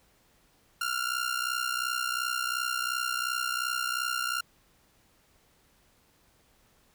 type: ring-modulated tone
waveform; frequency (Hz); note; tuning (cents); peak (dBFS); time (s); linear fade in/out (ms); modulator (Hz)
sawtooth; 1396.9; F6; 0; -22; 0.81-4.41; 2; 31.4
effects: pink hiss -65 dBFS RMS until 6.94 s